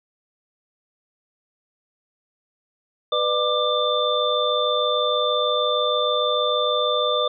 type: tone cluster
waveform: sine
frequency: 495.6 / 602 / 1187 / 3553 Hz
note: B4 / D5 / D6 / A7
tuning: +6 / +43 / +18 / +16 cents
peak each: -24 dBFS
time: 3.12-7.28 s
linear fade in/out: 5 ms
effects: none